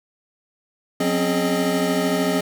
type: tone cluster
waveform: square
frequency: 180.7 / 258.7 / 271.9 / 418.7 / 617 Hz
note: F#3 / C4 / C#4 / G#4 / D#5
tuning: -41 / -19 / -33 / +14 / -15 cents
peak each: -26 dBFS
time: 1-2.41 s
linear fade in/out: 5 ms
effects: none